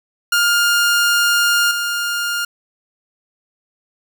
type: tone with level steps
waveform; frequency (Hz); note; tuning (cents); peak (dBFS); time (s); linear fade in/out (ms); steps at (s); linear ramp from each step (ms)
sawtooth; 1410; F6; +16; -9 / -15; 0.32-2.45; 5; 1.71; 2
effects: none